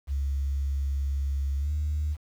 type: tone with pitch glide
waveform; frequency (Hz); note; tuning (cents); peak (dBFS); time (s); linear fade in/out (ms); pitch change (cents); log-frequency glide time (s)
sine; 69.3 to 75.14; C#2 to D2; 0 to +40; -24; 0.07-2.17; 50; +140; 1.58-1.72
effects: tanh soft clip ceiling -21 dBFS + 9-bit